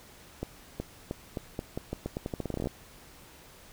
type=accelerating click train; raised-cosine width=2 ms; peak=-19 dBFS; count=21; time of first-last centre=0.43-2.672 s; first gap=370 ms; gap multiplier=0.84; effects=pink hiss -53 dBFS RMS until 3.72 s